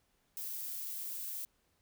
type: noise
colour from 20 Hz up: violet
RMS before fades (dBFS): -41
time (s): 0.37-1.45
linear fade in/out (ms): 0
effects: pink hiss -75 dBFS RMS until 1.81 s